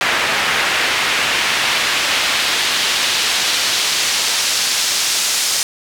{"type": "noise with band-pass filter sweep", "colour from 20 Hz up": "pink", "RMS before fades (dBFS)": -17, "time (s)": [0.01, 5.63], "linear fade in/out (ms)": 0, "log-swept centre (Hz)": [1900, 6000], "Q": 0.97, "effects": []}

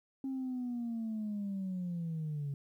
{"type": "linear sweep", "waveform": "sine", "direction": "down", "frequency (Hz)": [270, 138.59], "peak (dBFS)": -33, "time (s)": [0.24, 2.54], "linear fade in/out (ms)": 2, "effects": ["tanh soft clip ceiling -32 dBFS", "12-bit"]}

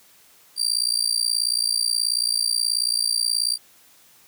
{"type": "tone with amplitude modulation", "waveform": "30% pulse", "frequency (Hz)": 4699, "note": "D8", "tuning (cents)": 0, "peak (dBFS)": -13, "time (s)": [0.56, 3.58], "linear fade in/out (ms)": 50, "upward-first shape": "sine", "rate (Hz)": 58.5, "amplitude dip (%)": 100, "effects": ["white hiss -54 dBFS RMS until 4.27 s", "high-pass 80 Hz 12 dB/octave"]}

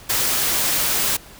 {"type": "noise", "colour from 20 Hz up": "white", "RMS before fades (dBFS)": -20, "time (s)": [0.09, 1.17], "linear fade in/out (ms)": 10, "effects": ["pink hiss -43 dBFS RMS until 1.39 s"]}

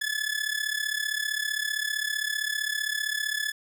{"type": "tone with amplitude modulation", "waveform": "sawtooth", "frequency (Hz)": 1720, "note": "A6", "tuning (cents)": -40, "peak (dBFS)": -20, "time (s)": [0.01, 3.52], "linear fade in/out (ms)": 10, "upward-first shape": "sine", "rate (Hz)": 35.4, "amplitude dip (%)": 80, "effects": []}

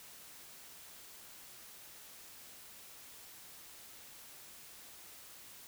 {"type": "silence", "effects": ["white hiss -54 dBFS RMS until 5.67 s"]}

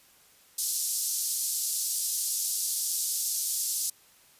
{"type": "band-pass noise", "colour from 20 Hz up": "white", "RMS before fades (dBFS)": -30, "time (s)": [0.58, 3.9], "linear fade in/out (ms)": 5, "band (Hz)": [4900, 13000], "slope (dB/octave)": 24, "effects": ["white hiss -59 dBFS RMS until 4.39 s", "resampled to 32000 Hz"]}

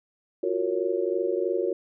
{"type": "chord", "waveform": "sine", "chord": "Gb major seventh", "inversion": "third", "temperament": "just", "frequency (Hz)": [346.9, 370, 462.5, 555], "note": ["F4", "Gb4", "Bb4", "Db5"], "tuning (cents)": [-12, 0, -14, 2], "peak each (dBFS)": [-30, -27, -29, -31], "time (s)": [0.43, 1.73], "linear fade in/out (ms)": 5, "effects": []}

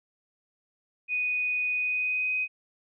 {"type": "tone with pitch glide", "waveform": "sine", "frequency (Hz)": [2484, 2510], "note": ["D#7", "D#7"], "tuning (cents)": [-3, 15], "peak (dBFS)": -25, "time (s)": [1.08, 2.48], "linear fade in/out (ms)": 50, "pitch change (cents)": 18, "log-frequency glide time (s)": [1.73, 2.34], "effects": []}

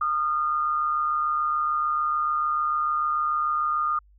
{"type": "tone pair together", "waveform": "sine", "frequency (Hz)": [1222, 1368.8], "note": ["D#6", "F6"], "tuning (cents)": [-32, -35], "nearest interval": "major second", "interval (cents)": 197, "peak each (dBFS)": [-22, -32], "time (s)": [0.01, 3.99], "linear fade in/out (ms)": 5, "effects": ["added 50 Hz sine -53 dBFS peak until 4.18 s"]}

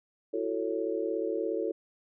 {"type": "chord", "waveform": "sine", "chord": "F# minor seventh", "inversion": "third", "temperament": "just", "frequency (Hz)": [333, 370, 444, 555], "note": ["E4", "F#4", "A4", "C#5"], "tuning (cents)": [18, 0, 16, 2], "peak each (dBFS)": [-34, -35, -32, -36], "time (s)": [0.33, 1.72], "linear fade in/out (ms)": 10, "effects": []}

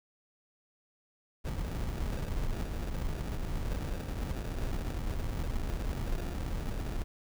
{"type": "noise with sample-and-hold", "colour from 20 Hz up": "brown", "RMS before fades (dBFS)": -34, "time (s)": [1.44, 7.04], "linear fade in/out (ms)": 20, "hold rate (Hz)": 1050, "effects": []}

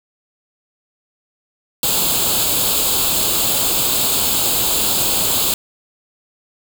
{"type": "noise with comb filter", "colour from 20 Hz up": "white", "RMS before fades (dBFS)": -17, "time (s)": [1.83, 5.54], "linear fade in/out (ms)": 2, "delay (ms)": 0.26, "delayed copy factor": 0.75, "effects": []}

